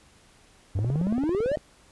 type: exponential sweep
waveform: triangle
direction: up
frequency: 91 to 631 Hz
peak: -21 dBFS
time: 0.75-1.56 s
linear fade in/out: 5 ms
type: click train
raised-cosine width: 2 ms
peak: -19 dBFS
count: 15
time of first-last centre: 0.79-1.572 s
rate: 17.9 Hz
effects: pink hiss -57 dBFS RMS until 1.91 s + resampled to 24000 Hz